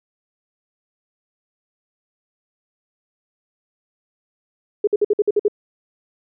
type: tone bursts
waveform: sine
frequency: 415.3 Hz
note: G#4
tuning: in tune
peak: -12 dBFS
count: 8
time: 4.84-5.482 s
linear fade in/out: 5 ms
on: 33 ms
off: 54 ms
effects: none